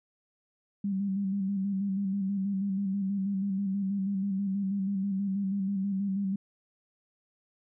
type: tone with vibrato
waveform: sine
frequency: 196 Hz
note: G3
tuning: in tune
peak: -27 dBFS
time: 0.84-6.36 s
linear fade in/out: 5 ms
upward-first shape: square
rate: 6.2 Hz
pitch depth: 41 cents each way
effects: none